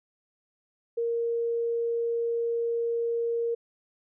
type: tone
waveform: sine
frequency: 466.2 Hz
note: A#4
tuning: in tune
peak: -25 dBFS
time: 0.97-3.55 s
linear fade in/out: 10 ms
effects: none